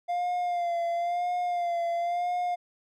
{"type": "tone with vibrato", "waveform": "triangle", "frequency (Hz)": 698.5, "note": "F5", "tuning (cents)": 0, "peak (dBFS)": -24, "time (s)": [0.08, 2.56], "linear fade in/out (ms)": 20, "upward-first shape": "sine", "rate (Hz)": 0.98, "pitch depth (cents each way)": 40, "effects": []}